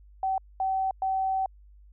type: tone bursts at uneven times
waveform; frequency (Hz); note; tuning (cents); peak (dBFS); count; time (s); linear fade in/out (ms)
sine; 765; G5; -42; -24; 3; 0.23-0.38 / 0.6-0.91 / 1.02-1.46; 2
effects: added 50 Hz sine -50 dBFS peak until 1.92 s